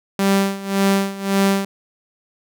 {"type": "tone with tremolo", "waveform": "sawtooth", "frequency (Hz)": 196.2, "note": "G3", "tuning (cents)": 2, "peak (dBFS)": -9, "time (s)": [0.19, 1.65], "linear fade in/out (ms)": 2, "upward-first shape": "sine", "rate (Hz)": 1.8, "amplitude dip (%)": 85, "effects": []}